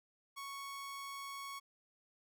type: tone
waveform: sawtooth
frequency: 1108.7 Hz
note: C#6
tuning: in tune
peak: -40 dBFS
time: 0.36-1.6 s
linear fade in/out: 20 ms
effects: none